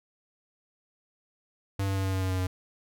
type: tone with pitch steps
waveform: square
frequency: 98 / 97.15 / 96.32 / 95.49 / 94.66 / 93.85 / 93.04 / 92.23 Hz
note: G2 / G2 / G2 / G2 / F#2 / F#2 / F#2 / F#2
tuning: 0 / -15 / -30 / -45 / +40 / +25 / +10 / -5 cents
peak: -27 dBFS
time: 1.79-2.47 s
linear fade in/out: 5 ms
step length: 85 ms
effects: none